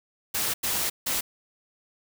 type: noise bursts at uneven times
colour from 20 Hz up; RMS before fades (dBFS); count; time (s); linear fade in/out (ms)
white; -27; 3; 0.34-0.54 / 0.63-0.9 / 1.06-1.21; 10
effects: none